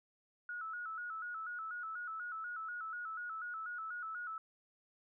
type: tone with vibrato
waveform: sine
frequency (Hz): 1376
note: F6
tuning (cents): -26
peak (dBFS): -40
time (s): 0.49-4.38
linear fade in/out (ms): 2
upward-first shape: square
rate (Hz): 4.1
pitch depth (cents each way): 86
effects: none